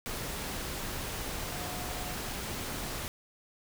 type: tone in noise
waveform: sine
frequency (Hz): 723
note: F#5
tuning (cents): -40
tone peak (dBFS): -44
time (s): 1.52-2.15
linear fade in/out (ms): 0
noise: pink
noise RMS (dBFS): -37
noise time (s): 0.06-3.08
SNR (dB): -10
effects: none